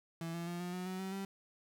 35% pulse tone with pitch steps, 165.8 / 169.68 / 173.64 / 177.7 / 181.85 / 186.1 / 190.45 / 194.91 Hz, E3 / F3 / F3 / F3 / F#3 / F#3 / G3 / G3, +10 / -50 / -10 / +30 / -30 / +10 / -50 / -10 cents, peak -37 dBFS, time 0.21-1.25 s, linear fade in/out 2 ms, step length 130 ms, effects none

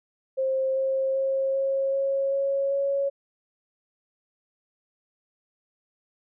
sine tone with pitch steps, 529 / 533.3 / 537.6 / 542 / 546.4 / 550.8 / 555.3 Hz, C5 / C5 / C5 / C#5 / C#5 / C#5 / C#5, +19 / +33 / +47 / -39 / -25 / -11 / +3 cents, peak -22 dBFS, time 0.37-3.1 s, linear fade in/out 20 ms, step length 390 ms, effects none

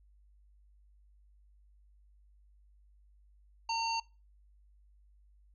harmonic tone, 913 Hz, A#5, 36 cents flat, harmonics 1 / 3 / 5 / 7, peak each -32 / -39 / -38 / -45 dBFS, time 3.69-4 s, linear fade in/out 5 ms, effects noise-tail reverb RT60 0.3 s tail -23 dB re dry + added 50 Hz sine -60 dBFS peak until 5.54 s

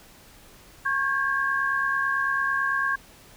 sine tone cluster, 1093 / 1607 / 1676 Hz, C#6 / G6 / G#6, -25 / +43 / +15 cents, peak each -27 / -24 / -32 dBFS, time 0.85-2.96 s, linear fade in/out 10 ms, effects pink hiss -51 dBFS RMS until 3.36 s

